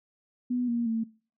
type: tone with pitch steps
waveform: sine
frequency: 246.9 / 235.9 / 225.4 Hz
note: B3 / A#3 / A3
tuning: 0 / +21 / +42 cents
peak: -25 dBFS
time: 0.5-1.04 s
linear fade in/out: 10 ms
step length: 180 ms
effects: noise-tail reverb RT60 0.4 s tail -22 dB re dry